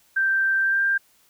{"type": "tone with pitch glide", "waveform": "sine", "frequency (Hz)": [1568, 1589], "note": ["G6", "G6"], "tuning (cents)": [0, 23], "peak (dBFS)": -18, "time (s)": [0.16, 0.98], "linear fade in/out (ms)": 10, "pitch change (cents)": 23, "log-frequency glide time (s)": [0.61, 0.82], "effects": ["white hiss -60 dBFS RMS until 1.29 s"]}